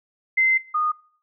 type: tone pair in turn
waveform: sine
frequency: 2069 / 1230.2 Hz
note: C7 / D#6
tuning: -20 / -20 cents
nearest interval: major sixth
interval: 900 cents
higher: first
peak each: -15 / -19 dBFS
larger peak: first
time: 0.37-0.58 / 0.74-0.92 s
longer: first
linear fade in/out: 10 ms
effects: noise-tail reverb RT60 0.5 s tail -21 dB re dry